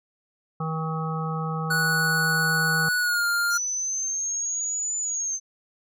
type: harmonic tone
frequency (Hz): 159.7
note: D#3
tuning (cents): +45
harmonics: 1 / 3 / 5 / 7 / 8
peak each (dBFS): -27 / -36 / -35 / -36 / -34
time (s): 0.6-2.89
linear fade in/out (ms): 5
type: tone with pitch glide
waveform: square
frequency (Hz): 1472 to 1403.1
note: F#6 to F6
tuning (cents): -9 to +8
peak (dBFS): -22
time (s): 1.7-3.58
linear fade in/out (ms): 10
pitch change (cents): -83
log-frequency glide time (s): 2.99-3.26
type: exponential two-way sweep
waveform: sine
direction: up then down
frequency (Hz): 5890 to 7040 to 6200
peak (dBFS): -25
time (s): 3.5-5.4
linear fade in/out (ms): 50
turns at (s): 4.97
effects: none